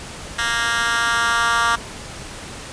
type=tone with high-pass filter sweep; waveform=10% pulse; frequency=233.1 Hz; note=A#3; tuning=in tune; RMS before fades=-19 dBFS; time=0.38-1.76 s; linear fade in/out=10 ms; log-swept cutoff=1800 to 1200 Hz; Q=2.2; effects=pink hiss -34 dBFS RMS until 2.72 s + resampled to 22050 Hz